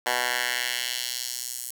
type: tone with high-pass filter sweep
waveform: 10% pulse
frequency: 123.47 Hz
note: B2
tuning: in tune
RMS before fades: -29 dBFS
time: 0.06-1.71 s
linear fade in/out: 5 ms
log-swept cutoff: 950 to 8900 Hz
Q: 1.2
effects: 8-bit